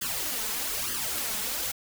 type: noise with flanger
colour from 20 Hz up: white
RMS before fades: -31 dBFS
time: 0.01-1.72 s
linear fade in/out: 10 ms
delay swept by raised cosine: 0.63 to 4.73 ms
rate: 1.1 Hz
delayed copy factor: +0.75
effects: none